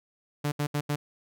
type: tone bursts at uneven times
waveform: sawtooth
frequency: 146.6 Hz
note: D3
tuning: 3 cents flat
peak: -22 dBFS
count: 4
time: 0.44-0.52 / 0.59-0.67 / 0.74-0.81 / 0.89-0.96 s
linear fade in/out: 10 ms
effects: none